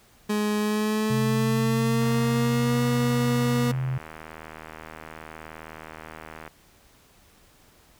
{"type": "tone with pitch glide", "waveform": "30% pulse", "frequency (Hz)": [210, 241.2], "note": ["G#3", "B3"], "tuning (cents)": [19, -41], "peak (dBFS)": -20, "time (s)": [0.29, 3.72], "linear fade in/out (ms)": 10, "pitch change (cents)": 240, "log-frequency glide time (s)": [0.58, 2.82]}
{"type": "tone", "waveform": "sine", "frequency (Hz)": 130.2, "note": "C3", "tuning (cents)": -8, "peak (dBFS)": -24, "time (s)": [1.1, 3.98], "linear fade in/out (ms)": 5}
{"type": "click train", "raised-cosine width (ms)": 0.5, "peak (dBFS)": -24, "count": 354, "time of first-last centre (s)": [2.02, 6.477], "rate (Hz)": 79.2}
{"effects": ["pink hiss -57 dBFS RMS until 7.99 s"]}